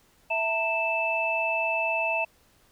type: tone cluster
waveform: sine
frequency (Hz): 660 / 904 / 2636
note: E5 / A5 / E7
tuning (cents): +2 / +47 / -1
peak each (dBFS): -29 / -31 / -26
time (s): 0.3-2.25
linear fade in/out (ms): 10
effects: pink hiss -62 dBFS RMS until 2.71 s